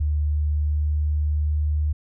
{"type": "tone with pitch glide", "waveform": "sine", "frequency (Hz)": [74.7, 75.31], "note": ["D2", "D2"], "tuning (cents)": [30, 44], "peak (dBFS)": -19, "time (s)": [0, 1.93], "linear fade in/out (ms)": 10, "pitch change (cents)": 14, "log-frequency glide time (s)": [0.34, 1.61], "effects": []}